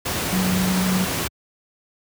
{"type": "tone in noise", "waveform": "sine", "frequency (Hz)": 185, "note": "F#3", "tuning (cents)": 0, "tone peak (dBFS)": -19, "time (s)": [0.32, 1.05], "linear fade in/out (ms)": 10, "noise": "pink", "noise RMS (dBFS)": -24, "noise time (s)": [0.05, 1.28], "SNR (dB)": 2, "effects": ["high-pass 80 Hz 12 dB/octave"]}